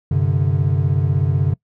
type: chord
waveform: triangle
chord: G suspended fourth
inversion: none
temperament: equal with one note detuned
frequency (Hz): 95.48 / 130.81 / 146.83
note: G2 / C3 / D3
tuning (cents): -45 / 0 / 0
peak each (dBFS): -17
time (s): 0.11-1.54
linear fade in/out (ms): 5
effects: noise-tail reverb RT60 0.1 s tail -23 dB re dry